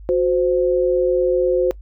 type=tone pair together; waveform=sine; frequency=366.3 / 518 Hz; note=F#4 / C5; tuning=-17 / -17 cents; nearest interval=tritone; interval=600 cents; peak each=-17 dBFS; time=0.09-1.71 s; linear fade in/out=0 ms; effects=noise-tail reverb RT60 0.1 s tail -22 dB re dry + added 50 Hz sine -35 dBFS peak until 1.81 s